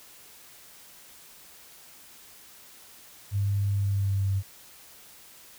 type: tone with pitch glide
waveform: sine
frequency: 100.2 to 97.4 Hz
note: G2 to G2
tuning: +38 to -11 cents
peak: -23 dBFS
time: 3.31-4.43 s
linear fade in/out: 50 ms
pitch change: -49 cents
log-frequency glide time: 3.74-4.31 s
effects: white hiss -51 dBFS RMS until 5.58 s